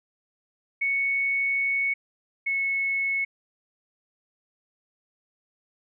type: tone pair in turn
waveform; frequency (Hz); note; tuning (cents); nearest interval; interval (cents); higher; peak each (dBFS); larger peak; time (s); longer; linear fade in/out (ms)
sine; 2217 / 2197; C#7 / C#7; 0 / -16; unison; 16; first; -22 / -23; first; 0.81-1.94 / 2.46-3.25; first; 10
effects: none